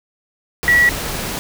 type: tone in noise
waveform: sine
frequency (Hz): 1936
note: B6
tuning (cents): -35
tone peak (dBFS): -9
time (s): 0.68-0.89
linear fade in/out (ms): 0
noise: pink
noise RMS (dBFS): -24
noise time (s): 0.63-1.39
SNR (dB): +12
effects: none